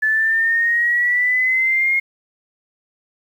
sine exponential sweep, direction up, 1734 to 2151 Hz, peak -14 dBFS, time 0.02-2 s, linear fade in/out 10 ms, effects 8-bit

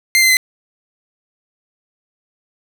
sawtooth tone with pitch steps, 2093 / 2068 / 2043 Hz, C7 / C7 / C7, 0 / -21 / -42 cents, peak -6 dBFS, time 0.15-0.369 s, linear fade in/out 0 ms, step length 73 ms, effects none

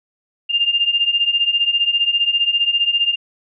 sine beating tone pair, 2794 / 2809 Hz, F7 / F7, 0 / +9 cents, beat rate 15 Hz, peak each -19 / -16 dBFS, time 0.49-3.16 s, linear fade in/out 20 ms, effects none

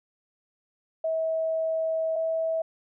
sine tone pair in turn, 645 / 649.1 Hz, E5 / E5, -38 / -27 cents, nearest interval unison, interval 11 cents, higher second, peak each -24 dBFS, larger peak neither, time 1.04-2.16 / 2.16-2.62 s, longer first, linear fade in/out 5 ms, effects none

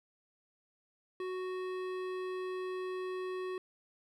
sine tone with hard clipping, 370 Hz, F#4, in tune, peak -38 dBFS, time 1.2-3.58 s, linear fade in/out 2 ms, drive 15 dB, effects none

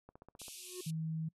click train, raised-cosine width 1 ms, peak -39 dBFS, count 7, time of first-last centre 0.09-0.482 s, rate 15.3 Hz
white band-pass noise, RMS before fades -50 dBFS, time 0.39-0.91 s, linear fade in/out 10 ms, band 2400 to 12000 Hz, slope 96 dB/octave
triangle tone with exponential growth, 363.9 Hz, F#4, 29 cents flat, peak -37 dBFS, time 0.55-0.81 s, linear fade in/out 5 ms, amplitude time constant 56 ms
sine tone, 160 Hz, D#3, 49 cents sharp, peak -35 dBFS, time 0.86-1.29 s, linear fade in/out 10 ms
effects noise-tail reverb RT60 0.1 s tail -25 dB re dry

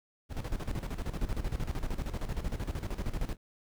brown noise with tremolo, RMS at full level -32 dBFS, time 0.29-3.37 s, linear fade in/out 50 ms, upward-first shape square, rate 13 Hz, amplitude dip 70%, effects none

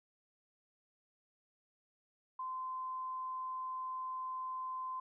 sine tone, 1033 Hz, C6, 22 cents flat, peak -38 dBFS, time 2.39-5 s, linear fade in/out 5 ms, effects none

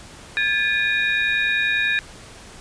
sine tone cluster, 1623 / 1733 / 2447 / 3768 Hz, G#6 / A6 / D#7 / A#7, -40 / -27 / -29 / +18 cents, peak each -25 / -22 / -22 / -27 dBFS, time 0.37-1.99 s, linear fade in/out 0 ms, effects pink hiss -42 dBFS RMS until 2.6 s + resampled to 22050 Hz

